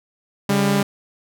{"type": "tone pair together", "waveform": "sawtooth", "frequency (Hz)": [141.35, 199.9], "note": ["C#3", "G3"], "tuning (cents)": [34, 34], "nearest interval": "tritone", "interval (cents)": 600, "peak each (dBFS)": [-18, -13], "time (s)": [0.49, 0.83], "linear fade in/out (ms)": 5, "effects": []}